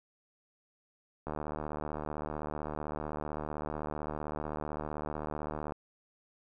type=click train; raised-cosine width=1 ms; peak=-23 dBFS; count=338; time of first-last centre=1.27-5.722 s; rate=75.7 Hz; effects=none

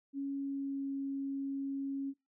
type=tone with pitch glide; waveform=sine; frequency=277.2 to 274.6 Hz; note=C#4 to C#4; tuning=0 to -16 cents; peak=-34 dBFS; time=0.13-2.14 s; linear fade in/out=50 ms; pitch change=-16 cents; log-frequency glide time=0.32-0.92 s; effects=noise-tail reverb RT60 0.2 s tail -18 dB re dry

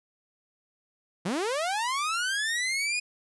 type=linear sweep; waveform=sawtooth; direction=up; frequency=155.56 to 2489 Hz; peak=-23 dBFS; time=1.25-3 s; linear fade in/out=10 ms; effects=resampled to 24000 Hz

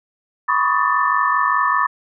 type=tone cluster; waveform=sine; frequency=992 / 1100 / 1145 / 1250 / 1772 Hz; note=B5 / C#6 / D6 / D#6 / A6; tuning=+7 / -14 / -44 / +8 / +12 cents; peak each=-21 dBFS; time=0.48-1.87 s; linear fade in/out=10 ms; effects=none

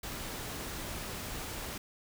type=noise; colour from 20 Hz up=pink; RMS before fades=-40 dBFS; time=0.03-1.78 s; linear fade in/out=5 ms; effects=none

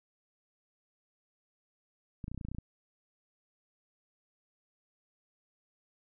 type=clicks; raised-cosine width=5 ms; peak=-27 dBFS; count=11; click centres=2.242 / 2.281 / 2.316 / 2.346 / 2.377 / 2.412 / 2.45 / 2.486 / 2.516 / 2.548 / 2.585 s; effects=none

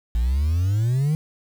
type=exponential sweep; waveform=sine; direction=up; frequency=55 to 159.1 Hz; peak=-15 dBFS; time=0.15-1.15 s; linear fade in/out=0 ms; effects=tanh soft clip ceiling -17 dBFS + 7-bit

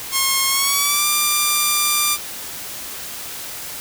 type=tone with pitch glide; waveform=5% pulse; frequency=1077 to 1188.1 Hz; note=C6 to D6; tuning=+50 to +20 cents; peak=-4 dBFS; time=0.11-2.18 s; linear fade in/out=50 ms; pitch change=+170 cents; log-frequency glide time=0.47-1.07 s; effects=white hiss -31 dBFS RMS until 3.8 s

